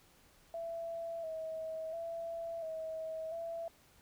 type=tone with vibrato; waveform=sine; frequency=654 Hz; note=E5; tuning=14 cents flat; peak=-38 dBFS; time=0.54-3.68 s; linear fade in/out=2 ms; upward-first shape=square; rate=0.72 Hz; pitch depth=36 cents each way; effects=pink hiss -65 dBFS RMS until 4.01 s